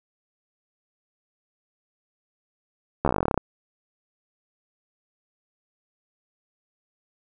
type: slowing click train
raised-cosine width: 1 ms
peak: -7 dBFS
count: 16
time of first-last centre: 3.05-3.377 s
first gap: 13 ms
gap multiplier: 1.07
effects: none